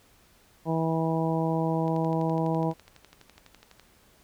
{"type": "harmonic tone", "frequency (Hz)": 162.3, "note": "E3", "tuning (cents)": -27, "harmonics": [1, 2, 3, 4, 5, 6], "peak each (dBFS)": [-27, -30, -32, -33, -34, -35], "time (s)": [0.65, 2.74], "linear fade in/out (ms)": 50}
{"type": "click train", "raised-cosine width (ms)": 0.2, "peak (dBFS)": -31, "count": 24, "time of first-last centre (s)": [1.88, 3.797], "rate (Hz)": 12}
{"effects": ["pink hiss -60 dBFS RMS until 4.23 s"]}